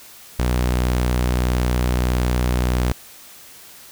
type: tone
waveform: sawtooth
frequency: 61.6 Hz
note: B1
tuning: 4 cents flat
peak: -13 dBFS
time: 0.39-2.92 s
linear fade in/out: 0 ms
effects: white hiss -43 dBFS RMS until 3.91 s